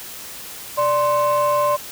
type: tone pair together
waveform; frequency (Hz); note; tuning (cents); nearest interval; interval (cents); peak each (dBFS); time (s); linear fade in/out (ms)
sine; 587.3 / 1046.4; D5 / C6; 0 / 0; minor seventh; 1000; -16; 0.77-1.77; 20
effects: tanh soft clip ceiling -12 dBFS + white hiss -35 dBFS RMS until 1.91 s